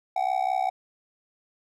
triangle tone with amplitude modulation, 755 Hz, F#5, 35 cents sharp, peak -17 dBFS, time 0.16-0.7 s, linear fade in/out 5 ms, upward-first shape sine, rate 64.9 Hz, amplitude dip 95%, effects none

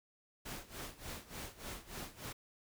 pink noise with tremolo, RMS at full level -44 dBFS, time 0.45-2.33 s, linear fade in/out 10 ms, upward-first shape sine, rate 3.4 Hz, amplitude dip 85%, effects none

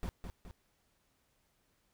brown noise with echo, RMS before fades -37 dBFS, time 0.03-0.09 s, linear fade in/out 0 ms, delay 210 ms, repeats 2, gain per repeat -6 dB, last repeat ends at 0.51 s, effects pink hiss -75 dBFS RMS until 1.93 s

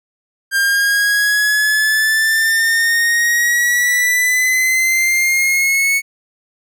45% pulse exponential sweep, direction up, 1594 to 2217 Hz, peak -12 dBFS, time 0.51-6.02 s, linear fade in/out 50 ms, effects none

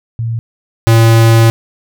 sine / square tone pair in turn, 114.9 / 113.91 Hz, A#2 / A#2, -25 / -40 cents, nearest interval unison, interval 15 cents, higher first, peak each -14 / -5 dBFS, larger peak second, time 0.19-0.39 / 0.87-1.5 s, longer second, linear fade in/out 0 ms, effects none

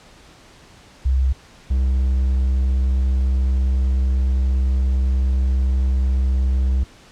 sine / triangle tone pair in turn, 65.41 / 65.05 Hz, C2 / C2, 0 / -9 cents, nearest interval unison, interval 9 cents, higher first, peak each -14 / -13 dBFS, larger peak second, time 1.05-1.33 / 1.7-6.84 s, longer second, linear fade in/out 10 ms, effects pink hiss -47 dBFS RMS until 7.11 s + low-pass 7000 Hz 12 dB/octave

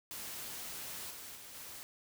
white noise with level steps, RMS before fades -44 / -48 / -51 / -48 dBFS, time 0.11-1.83 s, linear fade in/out 0 ms, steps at 1.1 / 1.35 / 1.54 s, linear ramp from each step 10 ms, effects none

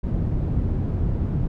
white low-pass noise, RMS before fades -23 dBFS, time 0.03-1.48 s, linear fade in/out 10 ms, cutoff 130 Hz, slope 12 dB/octave, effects none

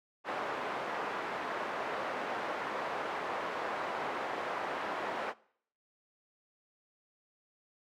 pink band-pass noise, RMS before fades -37 dBFS, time 0.24-5.34 s, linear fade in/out 50 ms, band 530 to 1500 Hz, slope 12 dB/octave, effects noise-tail reverb RT60 0.6 s tail -22 dB re dry

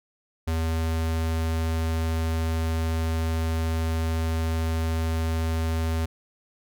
square tone, 81.2 Hz, E2, 26 cents flat, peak -24 dBFS, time 0.47-6.06 s, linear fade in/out 10 ms, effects none

